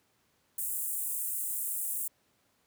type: high-pass noise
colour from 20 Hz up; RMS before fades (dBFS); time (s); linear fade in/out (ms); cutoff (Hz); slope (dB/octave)
pink; -34; 0.58-2.08; 5; 8200; 48
effects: pink hiss -71 dBFS RMS until 2.66 s + high-pass 100 Hz 12 dB/octave